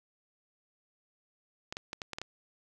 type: clicks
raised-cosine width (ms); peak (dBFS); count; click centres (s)
0.2; -20; 7; 1.725 / 1.769 / 1.931 / 2.018 / 2.133 / 2.185 / 2.216
effects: none